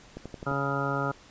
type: click train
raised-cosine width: 2 ms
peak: -24 dBFS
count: 5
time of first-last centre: 0.17-0.515 s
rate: 11.6 Hz
type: harmonic tone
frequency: 139.2 Hz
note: C#3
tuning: 8 cents sharp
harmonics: 1 / 2 / 3 / 4 / 5 / 6 / 7 / 9 / 10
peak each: -32 / -35 / -36 / -35 / -38 / -38 / -38 / -33 / -34 dBFS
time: 0.46-1.12 s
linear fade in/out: 10 ms
effects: pink hiss -53 dBFS RMS until 1.3 s + resampled to 16000 Hz